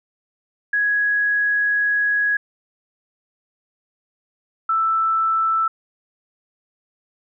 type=tone pair in turn; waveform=sine; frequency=1667 / 1323.1 Hz; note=G#6 / E6; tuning=+6 / +6 cents; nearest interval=major third; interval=400 cents; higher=first; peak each=-16 dBFS; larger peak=neither; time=0.73-2.37 / 4.69-5.68 s; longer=first; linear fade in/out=5 ms; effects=none